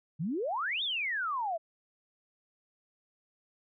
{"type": "exponential two-way sweep", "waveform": "sine", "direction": "up then down", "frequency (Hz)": [140.9, 3729, 631], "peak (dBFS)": -30, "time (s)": [0.19, 1.58], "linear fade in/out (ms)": 20, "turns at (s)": 0.83, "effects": []}